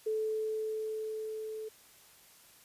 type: tone with level ramp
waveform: sine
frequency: 435.3 Hz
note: A4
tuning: 19 cents flat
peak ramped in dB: -29 to -38 dBFS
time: 0.06-1.69 s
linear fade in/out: 10 ms
effects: white hiss -59 dBFS RMS until 2.64 s + resampled to 32000 Hz